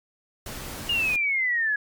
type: noise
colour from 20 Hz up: pink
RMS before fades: -36 dBFS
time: 0.46-1.16 s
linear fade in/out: 2 ms
type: exponential sweep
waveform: sine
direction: down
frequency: 2870 to 1665 Hz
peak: -21 dBFS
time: 0.89-1.76 s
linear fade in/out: 5 ms
effects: MP3 96 kbps